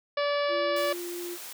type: harmonic tone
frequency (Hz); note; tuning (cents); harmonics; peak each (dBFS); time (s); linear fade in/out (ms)
577; D5; -31; 1 / 2 / 3 / 4 / 5 / 6 / 7 / 8 / 9; -26 / -32 / -36 / -38 / -40 / -42 / -43 / -44 / -45; 0.17-0.93; 5
type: tone with pitch glide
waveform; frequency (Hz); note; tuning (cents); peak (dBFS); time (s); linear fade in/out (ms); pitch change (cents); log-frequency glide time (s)
sine; 343.3 to 349.3; F4 to F4; -30 to 0; -34; 0.48-1.38; 50; +30; 0.73-0.91
type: high-pass noise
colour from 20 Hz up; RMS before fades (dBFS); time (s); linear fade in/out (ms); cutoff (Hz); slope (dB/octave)
white; -41; 0.76-1.53; 5; 410; 12
effects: none